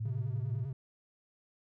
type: tone with tremolo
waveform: sine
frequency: 110.8 Hz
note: A2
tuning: 13 cents sharp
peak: -32 dBFS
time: 0-0.66 s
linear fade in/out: 10 ms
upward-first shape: sine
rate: 6.1 Hz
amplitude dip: 25%
type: tone with vibrato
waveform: triangle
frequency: 132.5 Hz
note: C3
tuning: 22 cents sharp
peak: -33 dBFS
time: 0.05-0.73 s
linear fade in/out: 5 ms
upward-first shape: square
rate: 10 Hz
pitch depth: 62 cents each way
effects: tanh soft clip ceiling -24 dBFS